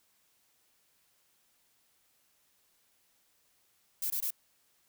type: noise bursts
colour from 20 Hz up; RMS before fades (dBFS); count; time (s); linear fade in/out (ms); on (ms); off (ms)
violet; -33; 3; 4.02-4.306; 5; 82; 20
effects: white hiss -71 dBFS RMS until 4.88 s